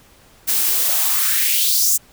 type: noise with high-pass filter sweep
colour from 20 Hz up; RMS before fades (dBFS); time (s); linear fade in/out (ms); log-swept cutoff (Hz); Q
blue; -17; 0.47-1.98; 20; 200 to 7600; 2.9
effects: pink hiss -50 dBFS RMS until 2.12 s